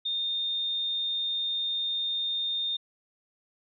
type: tone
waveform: sine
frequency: 3645 Hz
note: A#7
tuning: 40 cents flat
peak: -27 dBFS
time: 0.05-2.77 s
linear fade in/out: 10 ms
effects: none